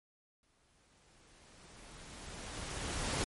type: noise with exponential growth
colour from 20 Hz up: pink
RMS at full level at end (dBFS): -34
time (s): 0.43-3.24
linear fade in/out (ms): 1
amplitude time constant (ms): 610
effects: MP3 48 kbps